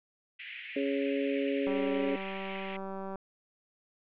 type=band-pass noise; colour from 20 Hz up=pink; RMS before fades=-44 dBFS; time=0.39-2.77 s; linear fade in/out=10 ms; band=1900 to 2900 Hz; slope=48 dB/octave
type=harmonic tone; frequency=138.59 Hz; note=C#3; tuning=in tune; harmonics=2 / 3 / 4; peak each=-31 / -33 / -34 dBFS; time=0.76-2.16 s; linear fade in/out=5 ms
type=click train; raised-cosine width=1 ms; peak=-27 dBFS; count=288; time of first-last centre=1.67-3.157 s; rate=193 Hz
effects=none